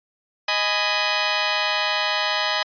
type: chord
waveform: 10% pulse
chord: G# minor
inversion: second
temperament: just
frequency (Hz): 623 / 830.6 / 996.7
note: D#5 / G#5 / B5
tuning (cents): +2 / 0 / +16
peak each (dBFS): -16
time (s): 0.48-2.63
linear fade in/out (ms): 5
effects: resampled to 11025 Hz